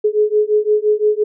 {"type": "beating tone pair", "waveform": "sine", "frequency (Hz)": [420.4, 426.2], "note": ["G#4", "G#4"], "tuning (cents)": [21, 45], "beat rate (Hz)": 5.8, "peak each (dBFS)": -15, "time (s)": [0.04, 1.24], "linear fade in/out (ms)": 10, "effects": []}